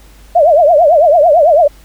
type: tone with vibrato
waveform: sine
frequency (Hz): 637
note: D#5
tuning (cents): +41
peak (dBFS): -4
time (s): 0.35-1.68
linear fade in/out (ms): 10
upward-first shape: triangle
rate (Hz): 9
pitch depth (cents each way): 240
effects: added 50 Hz sine -38 dBFS peak until 1.84 s + pink hiss -45 dBFS RMS until 1.84 s